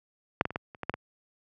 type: clicks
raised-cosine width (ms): 0.5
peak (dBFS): -6 / -13 / -24 / -15 / -30 / -18 / -12 / -18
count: 8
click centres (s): 0.411 / 0.454 / 0.506 / 0.559 / 0.748 / 0.833 / 0.896 / 0.94
effects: high-pass 80 Hz 12 dB/octave